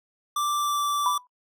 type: tone with pitch glide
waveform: square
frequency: 1175 to 1164.9 Hz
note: D6 to D6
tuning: +1 to -14 cents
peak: -24 dBFS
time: 0.36-1.18 s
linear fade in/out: 5 ms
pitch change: -15 cents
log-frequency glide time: 0.58-0.83 s
type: tone with exponential decay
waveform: sine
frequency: 991 Hz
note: B5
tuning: 6 cents sharp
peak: -19 dBFS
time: 1.06-1.27 s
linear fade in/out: 1 ms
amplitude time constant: 44 ms
effects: noise-tail reverb RT60 0.1 s tail -24 dB re dry